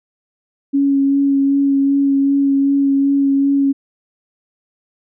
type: tone with vibrato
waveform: sine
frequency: 277.2 Hz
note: C#4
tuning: in tune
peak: -11 dBFS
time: 0.73-3.73 s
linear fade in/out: 20 ms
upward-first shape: sine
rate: 2.6 Hz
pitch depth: 14 cents each way
effects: none